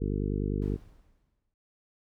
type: harmonic tone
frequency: 50 Hz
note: G1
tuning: 35 cents sharp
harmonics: 1 / 2 / 3 / 4 / 5 / 6 / 7 / 8 / 9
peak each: -31 / -34 / -36 / -37 / -38 / -39 / -39 / -40 / -41 dBFS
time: 0-0.77 s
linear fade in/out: 20 ms
type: noise with exponential decay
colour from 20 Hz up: brown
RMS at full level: -43 dBFS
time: 0.62-1.54 s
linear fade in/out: 1 ms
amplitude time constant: 200 ms
effects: noise-tail reverb RT60 0.5 s tail -23 dB re dry